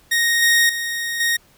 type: tone with level steps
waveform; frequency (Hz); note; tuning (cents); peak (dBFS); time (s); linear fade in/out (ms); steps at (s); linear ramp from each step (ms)
sawtooth; 1864.7; A#6; 0; -12 / -9 / -19 / -13; 0.11-1.37; 10; 0.42 / 0.69 / 1.2; 5
effects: pink hiss -54 dBFS RMS until 1.57 s